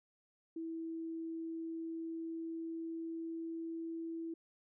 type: tone with pitch glide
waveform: sine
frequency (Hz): 327.2 to 329.5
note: E4 to E4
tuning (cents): -13 to -1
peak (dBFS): -39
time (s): 0.56-4.34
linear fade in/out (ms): 5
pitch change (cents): +12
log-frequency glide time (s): 1.26-4.04
effects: none